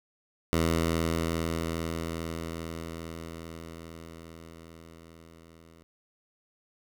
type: tone with level ramp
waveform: 10% pulse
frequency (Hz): 82.41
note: E2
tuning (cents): 0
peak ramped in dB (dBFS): -15 to -45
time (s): 0.53-5.83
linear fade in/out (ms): 0
effects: none